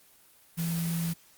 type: tone in noise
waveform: sine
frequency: 167.1 Hz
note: E3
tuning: 24 cents sharp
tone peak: -28 dBFS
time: 0.57-1.14 s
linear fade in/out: 20 ms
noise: white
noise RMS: -38 dBFS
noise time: 0.57-1.14 s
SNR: +7 dB
effects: white hiss -59 dBFS RMS until 1.37 s + Opus 24 kbps